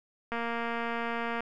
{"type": "click train", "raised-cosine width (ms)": 0.5, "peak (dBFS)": -19, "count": 254, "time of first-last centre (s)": [0.32, 1.406], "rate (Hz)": 233, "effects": []}